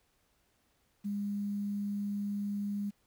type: tone with quantisation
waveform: sine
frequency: 203.3 Hz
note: G#3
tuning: 37 cents flat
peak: -32 dBFS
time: 1.04-2.91 s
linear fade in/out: 20 ms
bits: 10
effects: pink hiss -73 dBFS RMS until 3.06 s